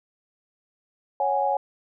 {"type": "chord", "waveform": "sine", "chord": "C# suspended fourth", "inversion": "none", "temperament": "equal", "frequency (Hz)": [554.4, 740, 830.6], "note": ["C#5", "F#5", "G#5"], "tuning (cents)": [0, 0, 0], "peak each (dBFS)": [-26, -27, -23], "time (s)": [1.2, 1.57], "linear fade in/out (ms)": 2, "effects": []}